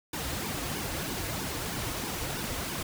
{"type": "noise with flanger", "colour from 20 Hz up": "pink", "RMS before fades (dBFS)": -34, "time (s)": [0.13, 2.83], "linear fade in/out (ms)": 5, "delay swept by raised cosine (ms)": [1.5, 5.2], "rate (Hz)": 3.1, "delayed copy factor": -0.85, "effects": []}